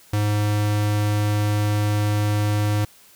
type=tone; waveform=square; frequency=104.5 Hz; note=G#2; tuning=11 cents sharp; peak=-19 dBFS; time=0.13-2.85 s; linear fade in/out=5 ms; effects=white hiss -51 dBFS RMS until 3.15 s